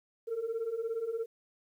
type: beating tone pair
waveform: sine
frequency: 442.6 / 459.6 Hz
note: A4 / A#4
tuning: +10 / -25 cents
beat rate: 17 Hz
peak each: -36 / -32 dBFS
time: 0.27-1.26 s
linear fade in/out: 20 ms
effects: tanh soft clip ceiling -28 dBFS + 11-bit